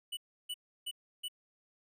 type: tone bursts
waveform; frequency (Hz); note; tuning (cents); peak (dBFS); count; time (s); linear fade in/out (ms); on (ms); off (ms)
square; 2960; F#7; 0; -37; 4; 0.12-1.284; 10; 51; 320
effects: none